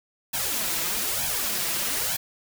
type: noise with flanger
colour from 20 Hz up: white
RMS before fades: -27 dBFS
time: 0.33-2.17 s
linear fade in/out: 10 ms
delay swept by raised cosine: 1.2 to 6.1 ms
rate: 1.1 Hz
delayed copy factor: +0.9
effects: none